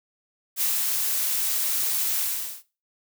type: noise with ADSR envelope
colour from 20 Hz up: blue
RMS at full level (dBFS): -23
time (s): 0.56-2.63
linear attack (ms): 59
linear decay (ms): 140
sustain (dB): -2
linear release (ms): 420
effects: noise-tail reverb RT60 0.3 s tail -17 dB re dry